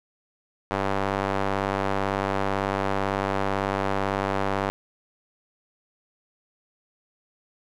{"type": "tone with band-pass filter", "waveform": "square", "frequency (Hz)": 49, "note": "G1", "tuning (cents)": 0, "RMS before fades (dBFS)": -26, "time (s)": [0.71, 4.7], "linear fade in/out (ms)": 0, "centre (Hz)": 890, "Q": 0.89, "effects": []}